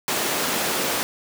pink high-pass noise, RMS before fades -24 dBFS, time 0.08-1.03 s, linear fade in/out 0 ms, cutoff 280 Hz, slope 12 dB/octave, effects none

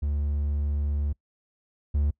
triangle tone pair in turn, 72.7 / 72.7 Hz, D2 / D2, -17 / -17 cents, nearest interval unison, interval 0 cents, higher neither, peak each -22 / -19 dBFS, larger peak second, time 0.02-1.13 / 1.94-2.11 s, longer first, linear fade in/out 10 ms, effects noise-tail reverb RT60 0.1 s tail -25 dB re dry

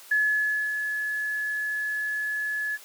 sine tone with ADSR envelope, 1707 Hz, G#6, 47 cents sharp, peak -19 dBFS, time 0.11-2.78 s, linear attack 7 ms, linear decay 600 ms, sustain -7 dB, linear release 36 ms, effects white hiss -48 dBFS RMS until 2.84 s + high-pass 400 Hz 12 dB/octave

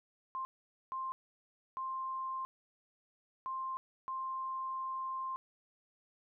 sine tone bursts at uneven times, 1052 Hz, C6, 9 cents sharp, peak -36 dBFS, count 5, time 0.35-0.45 / 0.92-1.12 / 1.77-2.45 / 3.46-3.77 / 4.08-5.36 s, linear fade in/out 0 ms, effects none

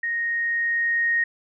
sine tone with level ramp, 1864.7 Hz, A#6, in tune, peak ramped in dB -23 to -18 dBFS, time 0.03-1.24 s, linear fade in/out 5 ms, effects none

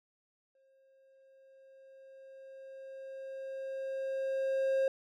triangle tone with exponential growth, 535 Hz, C5, 38 cents sharp, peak -24 dBFS, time 0.55-4.88 s, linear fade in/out 2 ms, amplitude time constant 940 ms, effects none

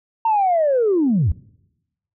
sine linear sweep, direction down, 920 to 65.41 Hz, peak -13 dBFS, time 0.25-1.32 s, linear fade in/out 5 ms, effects noise-tail reverb RT60 0.9 s tail -24 dB re dry + tanh soft clip ceiling -10 dBFS

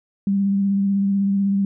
sine tone with vibrato, 197.8 Hz, G3, 16 cents sharp, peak -16 dBFS, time 0.27-1.65 s, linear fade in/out 2 ms, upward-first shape sine, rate 16 Hz, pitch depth 20 cents each way, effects none

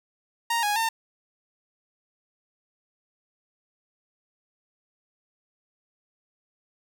sawtooth tone with pitch steps, 931 / 829 / 905 Hz, A#5 / G#5 / A5, -2 / -3 / +48 cents, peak -19 dBFS, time 0.5-0.89 s, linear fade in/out 5 ms, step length 130 ms, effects none

